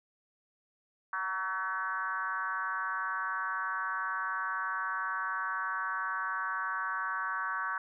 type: tone with frequency modulation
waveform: sine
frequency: 1323 Hz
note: E6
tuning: 6 cents sharp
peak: -31 dBFS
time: 1.13-7.78 s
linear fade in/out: 2 ms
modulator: 193 Hz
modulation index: 1.8
effects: none